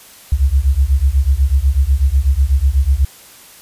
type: beating tone pair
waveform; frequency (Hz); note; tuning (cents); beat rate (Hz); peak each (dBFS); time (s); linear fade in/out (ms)
sine; 64.3 / 72.4; C2 / D2; -30 / -24; 8.1; -13; 0.32-3.05; 5
effects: white hiss -41 dBFS RMS until 3.61 s + resampled to 32000 Hz